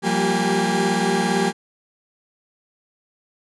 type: tone cluster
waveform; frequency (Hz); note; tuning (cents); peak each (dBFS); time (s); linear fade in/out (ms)
30% pulse; 175.9 / 193.7 / 230.7 / 390.9 / 818; F3 / G3 / A#3 / G4 / G#5; +13 / -20 / -18 / -5 / -26; -22; 0.02-1.53; 50
effects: resampled to 24000 Hz